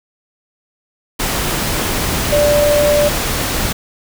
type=tone in noise; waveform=sine; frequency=587.3 Hz; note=D5; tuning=in tune; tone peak=-10 dBFS; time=2.32-3.09 s; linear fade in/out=10 ms; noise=pink; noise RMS=-18 dBFS; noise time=1.19-3.73 s; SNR=+5 dB; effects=none